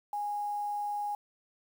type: tone with quantisation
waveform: sine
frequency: 825 Hz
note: G#5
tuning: 12 cents flat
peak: -31 dBFS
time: 0.13-1.15 s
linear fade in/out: 2 ms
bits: 9
effects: none